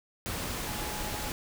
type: tone in noise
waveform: sine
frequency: 843 Hz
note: G#5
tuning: 26 cents sharp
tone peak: -42 dBFS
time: 0.67-1.29 s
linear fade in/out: 0 ms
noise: pink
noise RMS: -35 dBFS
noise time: 0.26-1.32 s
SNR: -10 dB
effects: none